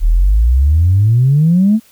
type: exponential sweep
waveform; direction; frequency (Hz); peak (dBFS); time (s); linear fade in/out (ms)
sine; up; 36.71 to 227.6; -6; 0-1.8; 50
effects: tanh soft clip ceiling -2 dBFS + white hiss -48 dBFS RMS until 1.91 s